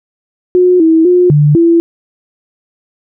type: tone with pitch steps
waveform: sine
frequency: 361.9 / 323.3 / 358.3 / 147.7 / 336.1 Hz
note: F#4 / E4 / F4 / D3 / E4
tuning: -38 / -34 / +44 / +10 / +34 cents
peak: -4 dBFS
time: 0.55-1.8 s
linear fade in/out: 0 ms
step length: 250 ms
effects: none